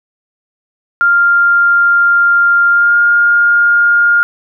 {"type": "tone with pitch glide", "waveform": "sine", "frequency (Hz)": [1396.9, 1413.9], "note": ["F6", "F6"], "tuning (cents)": [0, 21], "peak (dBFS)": -6, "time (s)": [1.01, 4.23], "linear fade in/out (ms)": 0, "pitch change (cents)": 21, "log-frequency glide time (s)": [2.7, 2.96], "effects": []}